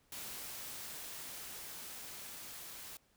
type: noise with level ramp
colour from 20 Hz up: white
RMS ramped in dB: -45 to -49 dBFS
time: 0.12-2.97 s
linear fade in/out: 2 ms
effects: pink hiss -72 dBFS RMS until 3.16 s